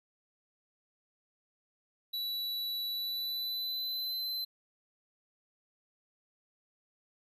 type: tone with pitch glide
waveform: square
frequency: 3939 to 4061 Hz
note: B7 to B7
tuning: -5 to +48 cents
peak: -34 dBFS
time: 2.13-4.45 s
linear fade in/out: 10 ms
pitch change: +53 cents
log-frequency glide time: 2.88-4.29 s
effects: none